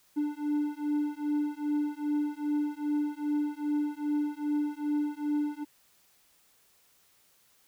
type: beating tone pair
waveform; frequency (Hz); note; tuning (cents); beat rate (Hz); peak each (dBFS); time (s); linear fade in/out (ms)
triangle; 294.3 / 296.8; D4 / D4; +4 / +18; 2.5; -29; 0.16-5.65; 20
effects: white hiss -65 dBFS RMS until 7.67 s